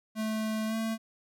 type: tone with pitch glide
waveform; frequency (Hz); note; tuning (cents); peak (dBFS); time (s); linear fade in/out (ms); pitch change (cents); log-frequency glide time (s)
square; 218.1 to 223.2; A3 to A3; -15 to +25; -30; 0.15-0.98; 50; +40; 0.67-0.75
effects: none